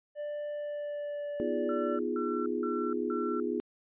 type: tone with pitch glide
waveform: triangle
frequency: 590 to 581.5 Hz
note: D5 to D5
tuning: +8 to -17 cents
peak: -32 dBFS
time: 0.15-2 s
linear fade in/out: 50 ms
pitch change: -25 cents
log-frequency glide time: 0.5-1.29 s
type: chord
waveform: sine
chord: F half-diminished seventh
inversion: second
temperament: equal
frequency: 246.9 / 311.1 / 349.2 / 415.3 Hz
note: Cb4 / Eb4 / F4 / Ab4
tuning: 0 / 0 / 0 / 0 cents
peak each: -35 / -37 / -34 / -34 dBFS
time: 1.4-3.6 s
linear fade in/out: 0 ms
type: tone bursts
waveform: sine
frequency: 1350 Hz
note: E6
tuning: 41 cents sharp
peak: -37 dBFS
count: 4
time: 1.69-3.4 s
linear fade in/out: 2 ms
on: 300 ms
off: 170 ms
effects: resampled to 8000 Hz